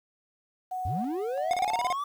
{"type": "tone with tremolo", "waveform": "sine", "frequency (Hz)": 740, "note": "F#5", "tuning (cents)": 0, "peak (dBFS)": -30, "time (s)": [0.71, 1.91], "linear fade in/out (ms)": 10, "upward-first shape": "square", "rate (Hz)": 1.5, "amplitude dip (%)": 55}
{"type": "linear sweep", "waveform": "triangle", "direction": "up", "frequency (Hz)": [69.8, 1174.7], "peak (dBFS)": -27, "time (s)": [0.85, 2.04], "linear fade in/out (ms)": 5}
{"type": "tone bursts", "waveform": "square", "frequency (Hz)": 722, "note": "F#5", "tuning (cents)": -43, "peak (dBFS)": -26, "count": 8, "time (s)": [1.51, 1.926], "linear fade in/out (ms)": 0, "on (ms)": 24, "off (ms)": 32}
{"effects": ["low-pass 9000 Hz 12 dB/octave", "9-bit"]}